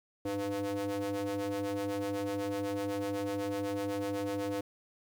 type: ring-modulated tone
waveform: square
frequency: 99.5 Hz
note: G2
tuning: 26 cents sharp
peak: -30 dBFS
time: 0.25-4.61 s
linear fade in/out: 5 ms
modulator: 402 Hz
effects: 10-bit